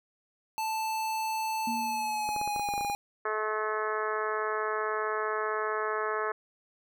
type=tone with pitch glide; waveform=square; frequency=880 to 816.3 Hz; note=A5 to G#5; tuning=0 to -30 cents; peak=-30 dBFS; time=0.58-2.95 s; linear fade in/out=0 ms; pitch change=-130 cents; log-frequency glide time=1.71-2.74 s
type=tone with exponential decay; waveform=sine; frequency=233.1 Hz; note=A#3; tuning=in tune; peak=-31 dBFS; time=1.67-2.64 s; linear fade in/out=5 ms; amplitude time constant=210 ms
type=clicks; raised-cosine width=1 ms; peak=-25 dBFS; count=12; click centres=2.29 / 2.363 / 2.414 / 2.476 / 2.562 / 2.596 / 2.688 / 2.738 / 2.779 / 2.81 / 2.848 / 2.899 s
type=harmonic tone; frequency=215.4 Hz; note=A3; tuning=37 cents flat; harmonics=2 / 3 / 4 / 5 / 6 / 7 / 8 / 9 / 10; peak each=-33 / -38 / -40 / -35 / -35 / -41 / -37 / -49 / -49 dBFS; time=3.25-6.32 s; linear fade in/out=5 ms
effects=none